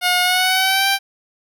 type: tone with pitch glide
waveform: 10% pulse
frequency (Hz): 720 to 785.2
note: F#5 to G5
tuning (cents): -47 to +3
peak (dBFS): -6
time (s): 0.01-0.99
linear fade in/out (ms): 50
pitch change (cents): +150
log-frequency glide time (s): 0.22-0.88
effects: none